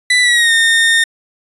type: tone with pitch glide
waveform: 30% pulse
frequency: 1984 to 1829.9 Hz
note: B6 to A#6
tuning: +7 to -33 cents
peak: -6 dBFS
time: 0.1-1.04 s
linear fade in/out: 5 ms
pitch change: -140 cents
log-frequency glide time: 0.21-0.52 s
effects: resampled to 24000 Hz